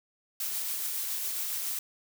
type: noise with tremolo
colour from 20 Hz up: blue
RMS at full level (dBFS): -32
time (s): 0.4-1.79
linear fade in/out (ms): 2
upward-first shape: triangle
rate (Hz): 7.2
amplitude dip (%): 25
effects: none